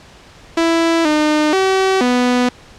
sawtooth tone with pitch steps, 331.4 / 303.6 / 381.7 / 247.5 Hz, E4 / D#4 / G4 / B3, +9 / -42 / -46 / +4 cents, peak -8 dBFS, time 0.57-2.49 s, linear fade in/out 5 ms, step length 480 ms, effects pink hiss -42 dBFS RMS until 2.78 s + low-pass 6000 Hz 12 dB/octave

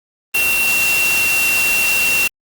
sine tone in noise, 2732 Hz, F7, 39 cents flat, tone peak -14 dBFS, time 0.34-2.28 s, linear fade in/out 10 ms, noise white, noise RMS -20 dBFS, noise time 0.34-2.28 s, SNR +3 dB, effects Opus 32 kbps

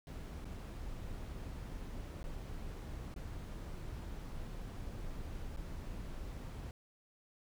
brown noise with dropouts, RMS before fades -44 dBFS, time 0.07-6.71 s, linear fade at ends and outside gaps 1 ms, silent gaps 0.446-0.453 / 2.23-2.24 / 3.141-3.162 / 5.564-5.571 s, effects none

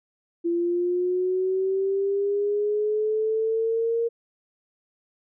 sine linear sweep, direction up, 339.1 to 466.2 Hz, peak -21 dBFS, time 0.44-4.09 s, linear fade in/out 20 ms, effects none

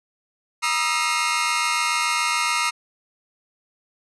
sawtooth tone cluster, 951 / 1235 / 1322 / 2143 / 2776 Hz, A#5 / D#6 / E6 / C7 / F7, +34 / -13 / +5 / +41 / -11 cents, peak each -23 / -22 / -23 / -22 / -27 dBFS, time 0.62-2.71 s, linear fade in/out 20 ms, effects resampled to 24000 Hz

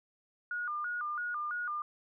sine tone with vibrato, 1318.5 Hz, E6, in tune, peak -33 dBFS, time 0.51-1.82 s, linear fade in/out 2 ms, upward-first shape square, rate 3 Hz, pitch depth 160 cents each way, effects none

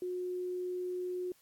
sine tone, 362.2 Hz, F#4, 37 cents flat, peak -34 dBFS, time 0.02-1.32 s, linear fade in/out 2 ms, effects white hiss -66 dBFS RMS until 1.41 s + AAC 64 kbps

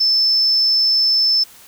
sine tone, 5274 Hz, E8, in tune, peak -12 dBFS, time 0-1.44 s, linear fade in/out 10 ms, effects white hiss -44 dBFS RMS until 1.67 s

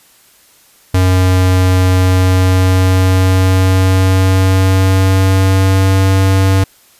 square tone with pitch glide, 92.5 to 95.76 Hz, F#2 to G2, 0 to -40 cents, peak -8 dBFS, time 0.94-6.64 s, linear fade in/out 5 ms, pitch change +60 cents, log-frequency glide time 1.97-6.07 s, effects white hiss -47 dBFS RMS until 6.99 s + resampled to 32000 Hz

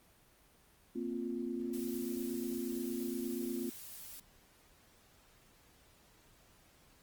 sine chord, Bb suspended second, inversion none, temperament equal, 233.1 / 261.6 / 349.2 Hz, Bb3 / C4 / F4, 0 / 0 / 0 cents, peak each -40 dBFS, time 0.95-3.7 s, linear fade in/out 10 ms
blue noise, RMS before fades -49 dBFS, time 1.73-4.2 s, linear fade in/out 5 ms
effects pink hiss -65 dBFS RMS until 7.02 s + Opus 24 kbps

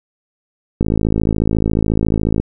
click train, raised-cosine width 3 ms, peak -3 dBFS, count 87, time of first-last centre 0.81-2.4 s, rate 54.1 Hz, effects none

